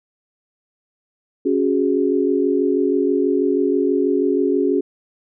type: chord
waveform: sine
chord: C# suspended fourth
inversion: none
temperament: just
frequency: 277.2 / 369.6 / 415.8 Hz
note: C#4 / F#4 / G#4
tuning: 0 / -2 / +2 cents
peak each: -19 / -19 / -20 dBFS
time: 1.45-4.81 s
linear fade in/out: 10 ms
effects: none